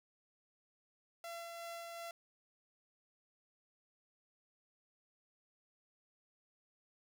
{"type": "tone with tremolo", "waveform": "sawtooth", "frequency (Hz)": 678, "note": "E5", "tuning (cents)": 49, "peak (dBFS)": -40, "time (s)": [1.24, 2.11], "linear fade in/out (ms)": 2, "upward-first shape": "sine", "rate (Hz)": 2.7, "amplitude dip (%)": 25, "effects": []}